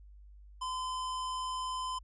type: tone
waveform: square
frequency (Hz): 1023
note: C6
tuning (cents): -39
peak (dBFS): -35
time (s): 0.61-1.99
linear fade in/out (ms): 10
effects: added 50 Hz sine -51 dBFS peak until 2.03 s + resampled to 22050 Hz